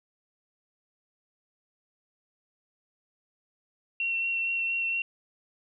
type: tone with vibrato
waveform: sine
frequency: 2722 Hz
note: F7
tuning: 45 cents flat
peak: -26 dBFS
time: 4-5.02 s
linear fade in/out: 2 ms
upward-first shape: sine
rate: 4.3 Hz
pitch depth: 12 cents each way
effects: none